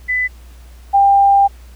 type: tone pair in turn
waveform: sine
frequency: 2000 / 795.2 Hz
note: B6 / G5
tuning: +21 / +25 cents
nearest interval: octave + major third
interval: 1596 cents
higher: first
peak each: -14 / -7 dBFS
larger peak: second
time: 0.08-0.28 / 0.93-1.48 s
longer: second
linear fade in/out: 20 ms
effects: added 60 Hz sine -36 dBFS peak until 1.75 s + pink hiss -49 dBFS RMS until 1.75 s